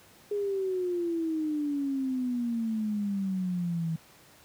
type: exponential sweep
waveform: sine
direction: down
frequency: 415.3 to 160.6 Hz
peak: -27 dBFS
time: 0.31-3.96 s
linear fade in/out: 5 ms
effects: pink hiss -56 dBFS RMS until 4.44 s + high-pass 100 Hz 12 dB/octave